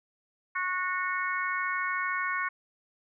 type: harmonic tone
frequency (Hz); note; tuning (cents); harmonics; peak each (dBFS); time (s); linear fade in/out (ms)
366.5; F#4; -16; 3 / 4 / 5 / 6; -32 / -33 / -34 / -35; 0.55-2.49; 10
effects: none